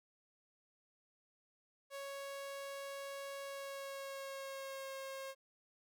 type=tone with pitch glide; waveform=sawtooth; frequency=554.4 to 538.6 Hz; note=C#5 to C#5; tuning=0 to -50 cents; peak=-40 dBFS; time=1.9-5.35 s; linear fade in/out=50 ms; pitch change=-50 cents; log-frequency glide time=3.43-4.94 s; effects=none